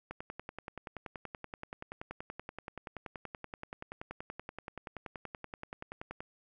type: click train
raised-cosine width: 0.5 ms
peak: -26 dBFS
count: 65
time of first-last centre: 0.11-6.205 s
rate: 10.5 Hz
effects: none